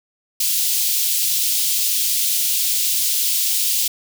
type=high-pass noise; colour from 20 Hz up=white; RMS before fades=-19 dBFS; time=0.4-3.88 s; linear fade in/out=5 ms; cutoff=3000 Hz; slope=24 dB/octave; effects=none